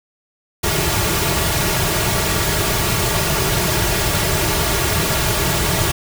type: noise with comb filter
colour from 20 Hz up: pink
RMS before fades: -18 dBFS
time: 0.63-5.92 s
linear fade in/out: 10 ms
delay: 3.9 ms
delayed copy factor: -0.65
effects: none